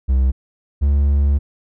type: tone pair in turn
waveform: triangle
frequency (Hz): 65.1 / 70.86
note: C2 / C#2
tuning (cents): -8 / +39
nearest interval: minor second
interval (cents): 147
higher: second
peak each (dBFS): -10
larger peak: neither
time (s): 0.08-0.32 / 0.81-1.39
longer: second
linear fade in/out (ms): 20
effects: none